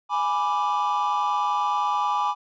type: chord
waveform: triangle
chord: G# diminished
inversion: none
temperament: equal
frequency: 830.6 / 987.8 / 1174.7 Hz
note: G#5 / B5 / D6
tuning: 0 / 0 / 0 cents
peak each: -23 dBFS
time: 0.09-2.35 s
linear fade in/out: 50 ms
effects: tanh soft clip ceiling -14 dBFS + resampled to 16000 Hz